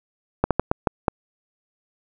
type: slowing click train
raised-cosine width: 1 ms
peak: -3 dBFS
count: 6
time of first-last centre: 0.44-1.082 s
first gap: 67 ms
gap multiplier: 1.33
effects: none